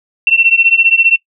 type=beating tone pair; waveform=sine; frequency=2701 / 2716 Hz; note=E7 / F7; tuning=+42 / -49 cents; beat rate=15 Hz; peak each=-10 dBFS; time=0.27-1.16 s; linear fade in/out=2 ms; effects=noise-tail reverb RT60 0.1 s tail -21 dB re dry